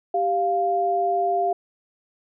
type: tone pair together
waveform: sine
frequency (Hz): 392 / 698.5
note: G4 / F5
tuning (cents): 0 / 0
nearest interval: minor seventh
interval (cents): 1000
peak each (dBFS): -25 / -20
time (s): 0.14-1.53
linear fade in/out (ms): 5
effects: none